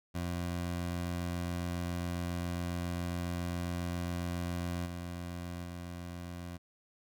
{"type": "tone with level steps", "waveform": "20% pulse", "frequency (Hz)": 87.31, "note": "F2", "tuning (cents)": 0, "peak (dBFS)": [-29, -34, -36], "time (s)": [0.14, 6.58], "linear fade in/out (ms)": 20, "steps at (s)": [4.85, 5.63], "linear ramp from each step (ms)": 20, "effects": []}